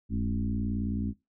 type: tone with frequency modulation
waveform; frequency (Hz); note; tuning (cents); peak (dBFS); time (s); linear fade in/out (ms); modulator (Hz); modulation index
sine; 147; D3; +2; -27; 0.09-1.14; 50; 58.9; 2.1
effects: noise-tail reverb RT60 0.2 s tail -19 dB re dry